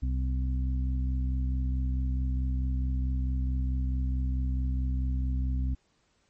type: harmonic tone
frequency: 64.6 Hz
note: C2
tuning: 21 cents flat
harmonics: 1 / 2 / 3 / 4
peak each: -26 / -36 / -45 / -39 dBFS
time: 0.02-5.75 s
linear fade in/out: 10 ms
effects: pink hiss -70 dBFS RMS until 6.29 s + MP3 32 kbps